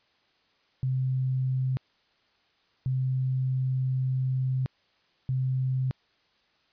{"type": "tone bursts at uneven times", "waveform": "sine", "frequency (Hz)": 130.1, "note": "C3", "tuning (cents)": -9, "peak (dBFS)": -24, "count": 3, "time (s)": [[0.83, 1.77], [2.86, 4.66], [5.29, 5.91]], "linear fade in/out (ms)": 0, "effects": ["white hiss -67 dBFS RMS until 6.72 s", "resampled to 11025 Hz"]}